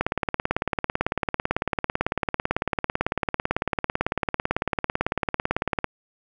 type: click train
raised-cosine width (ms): 0.5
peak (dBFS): -7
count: 106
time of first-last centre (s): 0.01-5.843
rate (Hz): 18
effects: none